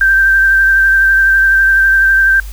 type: tone with vibrato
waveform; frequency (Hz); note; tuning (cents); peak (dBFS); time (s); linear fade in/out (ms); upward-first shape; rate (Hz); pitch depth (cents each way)
sine; 1568; G6; 0; -6; 0.01-2.4; 2; sine; 12; 19
effects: added 50 Hz sine -23 dBFS peak until 2.52 s + white hiss -38 dBFS RMS until 2.52 s